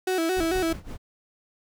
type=tone with vibrato; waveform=35% pulse; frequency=349.2 Hz; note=F4; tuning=in tune; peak=-21 dBFS; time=0.07-0.73 s; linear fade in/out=5 ms; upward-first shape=square; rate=4.5 Hz; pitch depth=110 cents each way
type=noise with tremolo; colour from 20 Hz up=brown; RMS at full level=-33 dBFS; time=0.36-0.98 s; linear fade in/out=20 ms; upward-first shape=sine; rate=5.8 Hz; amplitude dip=85%
effects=none